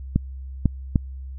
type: clicks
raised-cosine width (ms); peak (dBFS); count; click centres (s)
5; -5; 3; 0.16 / 0.657 / 0.958
effects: added 66 Hz sine -32 dBFS peak until 1.38 s